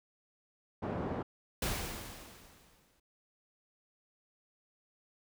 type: band-pass noise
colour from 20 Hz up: pink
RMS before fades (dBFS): -37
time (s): 0.82-1.23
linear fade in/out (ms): 10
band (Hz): 110 to 880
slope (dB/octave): 12
type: noise with exponential decay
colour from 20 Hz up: pink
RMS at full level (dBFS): -33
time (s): 1.62-3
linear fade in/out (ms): 5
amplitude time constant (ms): 300
effects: none